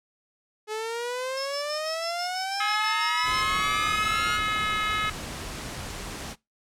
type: exponential sweep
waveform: sawtooth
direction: up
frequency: 424.5 to 1453 Hz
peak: -25 dBFS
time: 0.67-4.4 s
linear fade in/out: 50 ms
type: tone with tremolo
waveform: sine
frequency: 5274 Hz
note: E8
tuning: in tune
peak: -32 dBFS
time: 1.37-3.44 s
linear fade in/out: 2 ms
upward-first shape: square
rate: 6.1 Hz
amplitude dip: 70%
type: harmonic tone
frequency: 425.5 Hz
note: G#4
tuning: 42 cents sharp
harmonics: 3 / 4 / 5 / 6 / 7 / 8 / 9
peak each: -27 / -33 / -31 / -38 / -37 / -43 / -36 dBFS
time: 2.6-5.1 s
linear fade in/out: 5 ms
type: noise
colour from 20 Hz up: pink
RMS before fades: -36 dBFS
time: 3.23-6.36 s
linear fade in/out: 50 ms
effects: noise-tail reverb RT60 0.2 s tail -22 dB re dry + low-pass 10000 Hz 12 dB/octave